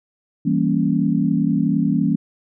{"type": "chord", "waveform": "sine", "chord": "E diminished seventh", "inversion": "none", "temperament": "equal", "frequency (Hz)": [164.81, 196, 233.1, 277.2], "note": ["E3", "G3", "Bb3", "Db4"], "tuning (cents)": [0, 0, 0, 0], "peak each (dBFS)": -21, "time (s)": [0.45, 2.16], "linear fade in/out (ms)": 10, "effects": []}